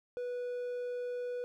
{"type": "tone", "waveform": "triangle", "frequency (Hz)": 491, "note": "B4", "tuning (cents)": -10, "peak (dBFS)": -33, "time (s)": [0.17, 1.44], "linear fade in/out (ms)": 0, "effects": []}